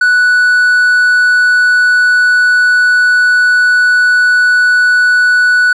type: tone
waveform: triangle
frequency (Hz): 1480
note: F#6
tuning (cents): 0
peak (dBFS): -4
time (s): 0.01-5.73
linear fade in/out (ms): 5
effects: resampled to 24000 Hz